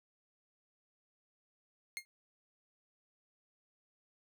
sawtooth tone with exponential decay, 2131 Hz, C7, 31 cents sharp, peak -31 dBFS, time 1.97-2.05 s, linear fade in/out 0 ms, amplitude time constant 17 ms, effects none

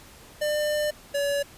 square tone pair in turn, 599 / 568.3 Hz, D5 / C#5, +34 / +43 cents, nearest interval minor second, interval 91 cents, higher first, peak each -24 dBFS, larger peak neither, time 0.41-0.91 / 1.14-1.43 s, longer first, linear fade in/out 10 ms, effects pink hiss -49 dBFS RMS until 1.57 s + resampled to 32000 Hz

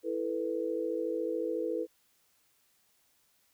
sine chord, E suspended fourth, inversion none, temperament equal, 329.6 / 440 / 493.9 Hz, E4 / A4 / B4, 0 / 0 / 0 cents, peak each -35 / -35 / -34 dBFS, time 0.03-1.87 s, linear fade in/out 50 ms, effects white hiss -70 dBFS RMS until 3.53 s

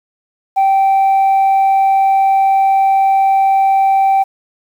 sine tone, 778 Hz, G5, 13 cents flat, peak -6 dBFS, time 0.56-4.24 s, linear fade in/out 20 ms, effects tanh soft clip ceiling -7 dBFS + 7-bit

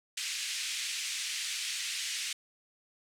pink band-pass noise, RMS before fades -36 dBFS, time 0.17-2.33 s, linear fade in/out 5 ms, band 2200 to 8800 Hz, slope 24 dB/octave, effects none

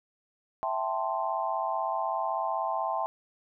sine chord, A minor seventh, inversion second, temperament equal, 659.3 / 784 / 880 / 1046.5 Hz, E5 / G5 / A5 / C6, 0 / 0 / 0 / 0 cents, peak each -33 dBFS, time 0.63-3.06 s, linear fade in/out 0 ms, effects none

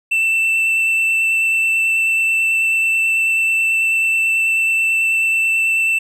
triangle tone with vibrato, 2668 Hz, E7, 20 cents sharp, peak -12 dBFS, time 0.11-5.99 s, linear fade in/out 10 ms, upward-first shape sine, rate 9.2 Hz, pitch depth 9 cents each way, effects none

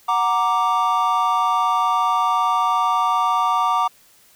triangle chord, Gb augmented, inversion none, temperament equal, 740 / 932.3 / 1174.7 Hz, Gb5 / Bb5 / D6, 0 / 0 / 0 cents, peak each -21 / -19 / -17 dBFS, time 0.08-3.88 s, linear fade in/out 10 ms, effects white hiss -53 dBFS RMS until 4.35 s

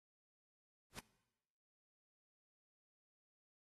pink noise with exponential growth, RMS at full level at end -43 dBFS, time 0.9-0.99 s, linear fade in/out 1 ms, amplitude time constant 18 ms, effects noise-tail reverb RT60 1.0 s tail -20 dB re dry + AAC 32 kbps

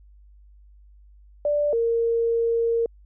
sine tone pair in turn, 587.3 / 462.4 Hz, D5 / A#4, 0 / -14 cents, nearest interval major third, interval 414 cents, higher first, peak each -19 dBFS, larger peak neither, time 1.45-1.73 / 1.73-2.86 s, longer second, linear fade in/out 2 ms, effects added 50 Hz sine -48 dBFS peak until 3.05 s

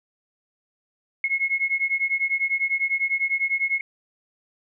sine beating tone pair, 2168 / 2178 Hz, C#7 / C#7, -39 / -31 cents, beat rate 10 Hz, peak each -24 dBFS, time 1.24-3.81 s, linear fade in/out 2 ms, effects none

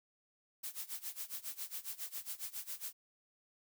blue noise with tremolo, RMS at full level -41 dBFS, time 0.63-2.93 s, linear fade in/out 10 ms, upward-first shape sine, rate 7.3 Hz, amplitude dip 90%, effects none

